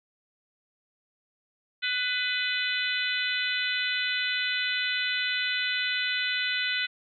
harmonic tone with a mistuned harmonic, 501 Hz, B4, 25 cents sharp, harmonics 3 / 4 / 5 / 6 / 7 / 8, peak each -31 / -32 / -33 / -34 / -34 / -35 dBFS, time 1.82-6.87 s, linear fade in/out 20 ms, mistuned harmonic 3, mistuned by -18 cents, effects none

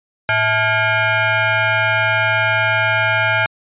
sine tone with frequency modulation, 110 Hz, A2, in tune, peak -13 dBFS, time 0.29-3.46 s, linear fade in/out 0 ms, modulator 761 Hz, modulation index 3, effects resampled to 8000 Hz

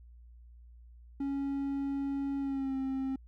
triangle tone with pitch glide, 277.2 to 266.2 Hz, C#4 to C4, 0 to +30 cents, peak -29 dBFS, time 1.2-3.16 s, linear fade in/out 5 ms, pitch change -70 cents, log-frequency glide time 2.39-2.76 s, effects added 59 Hz sine -51 dBFS peak until 3.27 s

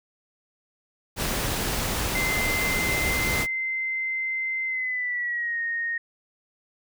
pink noise, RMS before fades -27 dBFS, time 1.16-3.47 s, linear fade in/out 50 ms
sine tone with pitch glide, 2074 to 1858.4 Hz, C7 to A#6, -16 to -6 cents, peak -25 dBFS, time 2.15-5.98 s, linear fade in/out 5 ms, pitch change -190 cents, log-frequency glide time 4.66-5.6 s
effects none

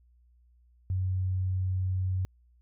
sine tone, 93.1 Hz, F#2, 11 cents sharp, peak -26 dBFS, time 0.9-2.25 s, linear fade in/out 0 ms, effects added 60 Hz sine -59 dBFS peak until 2.61 s

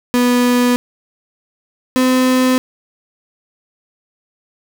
35% pulse tone pair in turn, 245.7 / 256.1 Hz, B3 / C4, -9 / -37 cents, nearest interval minor second, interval 72 cents, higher second, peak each -9 dBFS, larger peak neither, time 0.14-0.76 / 1.96-2.58 s, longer neither, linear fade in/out 0 ms, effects none

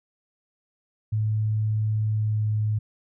sine tone with pitch glide, 108 to 107.13 Hz, A2 to A2, -32 to -46 cents, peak -21 dBFS, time 1.12-2.79 s, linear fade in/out 10 ms, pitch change -14 cents, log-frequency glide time 2.04-2.46 s, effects none

